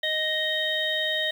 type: harmonic tone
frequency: 622.3 Hz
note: D#5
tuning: in tune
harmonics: 1 / 3 / 5 / 6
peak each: -31 / -28 / -31 / -28 dBFS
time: 0.03-1.31 s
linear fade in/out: 5 ms
effects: 8-bit